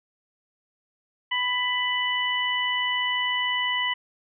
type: harmonic tone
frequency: 993 Hz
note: B5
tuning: 9 cents sharp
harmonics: 1 / 2 / 3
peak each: -29 / -26 / -27 dBFS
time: 1.31-3.94 s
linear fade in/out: 10 ms
effects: none